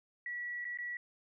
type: tone with dropouts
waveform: sine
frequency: 1938 Hz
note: B6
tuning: 33 cents flat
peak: -37 dBFS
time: 0.26-0.97 s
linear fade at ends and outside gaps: 2 ms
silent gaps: 0.645-0.651 / 0.774-0.786 s
effects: none